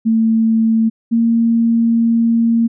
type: tone pair in turn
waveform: sine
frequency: 224.1 / 230.4 Hz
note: A3 / A#3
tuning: +32 / -20 cents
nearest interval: unison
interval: 48 cents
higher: second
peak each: -10 dBFS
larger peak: neither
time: 0.05-0.9 / 1.11-2.68 s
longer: second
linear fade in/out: 20 ms
effects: none